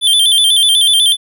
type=tone with vibrato; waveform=square; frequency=3322 Hz; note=G#7; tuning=in tune; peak=-8 dBFS; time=0.01-1.17 s; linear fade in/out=50 ms; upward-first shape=square; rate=8.1 Hz; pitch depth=82 cents each way; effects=none